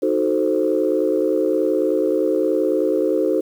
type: chord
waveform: sine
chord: D# diminished seventh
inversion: none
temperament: equal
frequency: 311.1 / 370 / 440 / 523.3 Hz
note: D#4 / F#4 / A4 / C5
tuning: 0 / 0 / 0 / 0 cents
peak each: -21 dBFS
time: 0.02-3.41 s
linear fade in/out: 10 ms
effects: tanh soft clip ceiling -7 dBFS + 8-bit